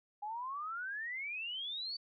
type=exponential sweep; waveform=sine; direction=up; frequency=813 to 4600 Hz; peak=-38 dBFS; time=0.22-1.97 s; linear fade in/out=10 ms; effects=none